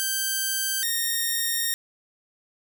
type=tone pair in turn; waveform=5% pulse; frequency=1566 / 1848 Hz; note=G6 / A#6; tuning=-2 / -16 cents; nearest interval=minor third; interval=286 cents; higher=second; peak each=-13 / -13 dBFS; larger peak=neither; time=0-0.83 / 0.83-1.74 s; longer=second; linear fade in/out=0 ms; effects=8-bit